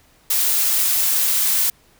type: noise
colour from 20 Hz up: blue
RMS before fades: -18 dBFS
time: 0.3-1.7 s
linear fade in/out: 5 ms
effects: pink hiss -55 dBFS RMS until 1.99 s